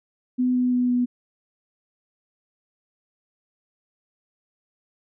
sine tone with pitch steps, 251.2 / 249.5 / 247.7 / 246 Hz, B3 / B3 / B3 / B3, +30 / +18 / +5 / -7 cents, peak -18 dBFS, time 0.38-1.06 s, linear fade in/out 20 ms, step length 170 ms, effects none

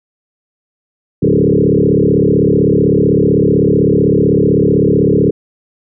sine tone with frequency modulation, 290.3 Hz, D4, 20 cents flat, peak -7 dBFS, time 1.22-5.31 s, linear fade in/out 10 ms, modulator 35.8 Hz, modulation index 4.8, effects none

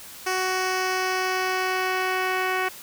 10% pulse tone with low-pass filter sweep, 372.4 Hz, F#4, 11 cents sharp, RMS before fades -25 dBFS, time 0.26-2.69 s, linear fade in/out 10 ms, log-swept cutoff 7400 to 2800 Hz, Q 1.2, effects white hiss -42 dBFS RMS until 2.82 s

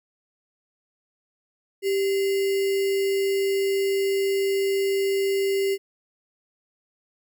sine tone with sample-and-hold, 392 Hz, G4, in tune, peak -20 dBFS, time 1.82-5.78 s, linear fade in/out 50 ms, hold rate 2450 Hz, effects none

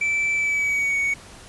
triangle tone with pitch glide, 2324 to 2233 Hz, D7 to C#7, -19 to +12 cents, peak -18 dBFS, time 0.01-1.14 s, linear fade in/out 5 ms, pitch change -69 cents, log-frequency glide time 0.34-0.98 s, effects pink hiss -44 dBFS RMS until 1.48 s + resampled to 24000 Hz

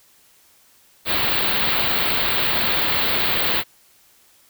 white band-stop noise, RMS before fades -20 dBFS, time 1.05-3.64 s, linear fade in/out 50 ms, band 4500 to 16000 Hz, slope 96 dB/octave, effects white hiss -55 dBFS RMS until 4.49 s

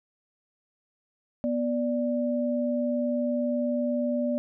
sine tone pair together, 244.5 / 587.3 Hz, B3 / D5, -17 / 0 cents, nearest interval octave + minor third, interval 1517 cents, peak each -26 / -28 dBFS, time 1.44-4.38 s, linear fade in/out 0 ms, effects none

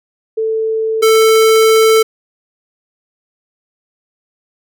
sine / square tone pair in turn, 442.6 / 442.6 Hz, A4 / A4, +10 / +10 cents, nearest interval unison, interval 0 cents, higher neither, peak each -13 / -7 dBFS, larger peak second, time 0.37-1.02 / 1.02-2.03 s, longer second, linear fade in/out 10 ms, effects none

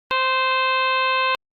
harmonic tone with a mistuned harmonic, 522 Hz, C5, 4 cents flat, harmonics 1 / 2 / 3 / 4 / 5 / 6 / 7 / 8, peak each -27 / -20 / -27 / -31 / -24 / -31 / -32 / -34 dBFS, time 0.11-1.35 s, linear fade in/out 0 ms, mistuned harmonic 3, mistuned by -23 cents, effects Opus 24 kbps

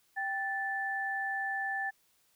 sine tone pair together, 784 / 1754.9 Hz, G5 / A6, 0 / -5 cents, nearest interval octave + major second, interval 1395 cents, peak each -36 / -33 dBFS, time 0.16-1.91 s, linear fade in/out 20 ms, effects white hiss -70 dBFS RMS until 2.35 s

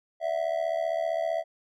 triangle tone with amplitude modulation, 659.3 Hz, E5, in tune, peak -20 dBFS, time 0.2-1.44 s, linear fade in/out 50 ms, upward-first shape sine, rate 75.4 Hz, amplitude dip 85%, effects none

